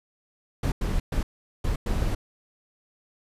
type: noise bursts at uneven times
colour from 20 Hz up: brown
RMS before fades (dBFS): -25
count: 5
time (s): 0.63-0.72 / 0.81-1 / 1.12-1.23 / 1.64-1.76 / 1.86-2.15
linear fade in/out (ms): 5
effects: resampled to 32000 Hz